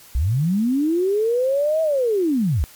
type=linear two-way sweep; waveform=sine; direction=up then down; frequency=54.7 to 650 to 54.7 Hz; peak=-16 dBFS; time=0.15-2.64 s; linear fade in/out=0 ms; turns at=1.82 s; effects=white hiss -46 dBFS RMS until 2.75 s + MP3 96 kbps